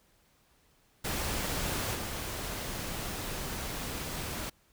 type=noise with level steps; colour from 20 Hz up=pink; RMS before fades=-33 / -37 dBFS; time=1.04-4.5 s; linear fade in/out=10 ms; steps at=1.95 s; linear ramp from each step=2 ms; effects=pink hiss -67 dBFS RMS until 4.72 s